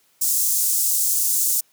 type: high-pass noise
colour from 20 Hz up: pink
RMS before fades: -20 dBFS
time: 0.21-1.61 s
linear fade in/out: 10 ms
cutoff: 6800 Hz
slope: 24 dB/octave
effects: white hiss -61 dBFS RMS until 1.72 s + high-pass 100 Hz 12 dB/octave